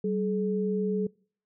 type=tone pair together; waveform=sine; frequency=192.3 / 426 Hz; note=G3 / G#4; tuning=-33 / +44 cents; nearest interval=octave + major second; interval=1377 cents; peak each=-28 dBFS; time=0.04-1.07 s; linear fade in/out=5 ms; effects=noise-tail reverb RT60 0.5 s tail -25 dB re dry